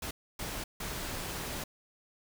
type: noise bursts at uneven times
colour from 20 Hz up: pink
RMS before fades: -38 dBFS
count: 3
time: 0.02-0.11 / 0.39-0.64 / 0.8-1.64 s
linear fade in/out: 5 ms
effects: none